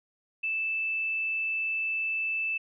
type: tone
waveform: sine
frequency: 2637 Hz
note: E7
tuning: in tune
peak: -27 dBFS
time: 0.43-2.58 s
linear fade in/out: 10 ms
effects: none